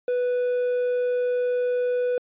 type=tone with quantisation; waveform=triangle; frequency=493.9 Hz; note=B4; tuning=in tune; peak=-19 dBFS; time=0.08-2.18 s; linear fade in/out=2 ms; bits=8; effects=resampled to 8000 Hz